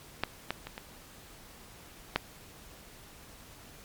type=clicks; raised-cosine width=0.3 ms; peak=-11 / -14 / -23 / -23 / -9 dBFS; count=5; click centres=0.236 / 0.506 / 0.67 / 0.779 / 2.16 s; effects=pink hiss -52 dBFS RMS until 3.84 s + MP3 96 kbps